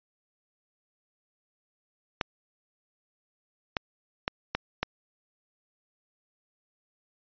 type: clicks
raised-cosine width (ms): 0.3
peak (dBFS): -10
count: 5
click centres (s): 2.212 / 3.768 / 4.279 / 4.55 / 4.83
effects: resampled to 11025 Hz